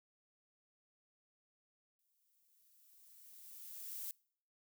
violet noise with exponential growth, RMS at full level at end -43 dBFS, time 1.99-4.11 s, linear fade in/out 1 ms, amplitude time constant 460 ms, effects noise-tail reverb RT60 0.6 s tail -26 dB re dry

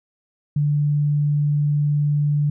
sine tone, 146.83 Hz, D3, in tune, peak -16 dBFS, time 0.56-2.5 s, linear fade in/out 5 ms, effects none

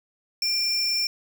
square tone pair together, 2400 / 5388 Hz, D7 / E8, +37 / +37 cents, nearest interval octave + major second, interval 1400 cents, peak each -32 / -23 dBFS, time 0.42-1.07 s, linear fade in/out 2 ms, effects none

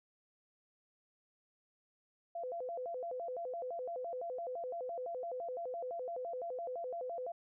sine tone with vibrato, 587.3 Hz, D5, in tune, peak -38 dBFS, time 2.35-7.32 s, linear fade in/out 5 ms, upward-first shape square, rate 5.9 Hz, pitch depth 260 cents each way, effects none

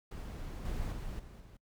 brown noise with level steps, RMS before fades -42 / -37 / -41 / -50 / -53 dBFS, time 0.11-1.57 s, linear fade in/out 5 ms, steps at 0.65 / 0.92 / 1.19 / 1.4 s, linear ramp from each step 5 ms, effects noise-tail reverb RT60 0.1 s tail -25 dB re dry

